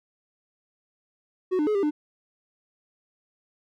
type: tone with pitch steps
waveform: triangle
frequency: 370.1 / 300 / 424.2 / 397.1 / 299.2 Hz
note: F#4 / D4 / G#4 / G4 / D4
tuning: 0 / +37 / +37 / +22 / +32 cents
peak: -19 dBFS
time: 1.51-1.91 s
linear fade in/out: 20 ms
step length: 80 ms
effects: none